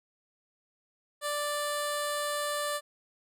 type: tone with notch filter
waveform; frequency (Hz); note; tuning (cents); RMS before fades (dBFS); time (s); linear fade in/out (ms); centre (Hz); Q
10% pulse; 587.3; D5; 0; -32; 1.21-2.81; 50; 2500; 1.3
effects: resampled to 32000 Hz